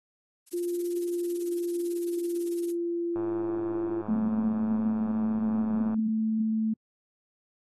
violet noise with tremolo, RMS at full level -38 dBFS, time 0.46-2.75 s, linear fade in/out 50 ms, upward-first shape sine, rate 18 Hz, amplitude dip 100%
sine tone with pitch glide, 348.7 to 340.9 Hz, F4 to F4, -3 to -42 cents, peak -27 dBFS, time 0.53-4.02 s, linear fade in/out 10 ms, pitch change -39 cents, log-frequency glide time 0.84-3.57 s
click train, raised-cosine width 1 ms, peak -26 dBFS, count 296, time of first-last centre 3.16-5.943 s, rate 106 Hz
sine tone, 220 Hz, A3, in tune, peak -24 dBFS, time 4.08-6.74 s, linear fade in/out 10 ms
effects AAC 32 kbps

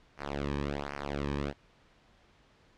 sawtooth tone with flanger, 71.2 Hz, C#2, 47 cents sharp, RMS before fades -35 dBFS, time 0.17-1.54 s, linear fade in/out 50 ms, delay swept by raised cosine 0.26 to 1.46 ms, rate 1.3 Hz, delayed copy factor -1, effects pink hiss -63 dBFS RMS until 2.77 s + low-pass 4000 Hz 12 dB/octave

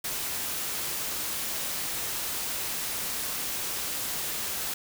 white noise, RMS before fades -32 dBFS, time 0.04-4.74 s, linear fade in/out 5 ms, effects none

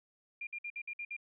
sine tone bursts, 2400 Hz, D7, 37 cents sharp, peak -38 dBFS, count 7, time 0.41-1.166 s, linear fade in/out 5 ms, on 60 ms, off 56 ms, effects none

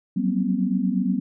sine tone cluster, 182.8 / 191.3 / 240.2 / 263.5 Hz, F#3 / G3 / B3 / C4, -21 / -42 / -48 / +12 cents, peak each -28 / -23 / -25 / -27 dBFS, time 0.16-1.2 s, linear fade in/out 10 ms, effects none

